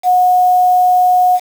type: tone with quantisation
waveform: sine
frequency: 728 Hz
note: F#5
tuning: 28 cents flat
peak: -7 dBFS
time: 0.03-1.4 s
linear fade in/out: 50 ms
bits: 5
effects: none